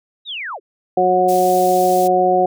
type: linear sweep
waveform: sine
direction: down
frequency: 3910 to 310 Hz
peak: -24 dBFS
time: 0.25-0.6 s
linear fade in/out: 50 ms
type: harmonic tone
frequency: 182.8 Hz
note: F#3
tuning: 21 cents flat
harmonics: 1 / 2 / 3 / 4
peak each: -26 / -17 / -18 / -14 dBFS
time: 0.97-2.46 s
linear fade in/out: 5 ms
type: high-pass noise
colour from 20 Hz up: pink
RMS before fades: -31 dBFS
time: 1.28-2.08 s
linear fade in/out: 10 ms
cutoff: 5800 Hz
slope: 12 dB/octave
effects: none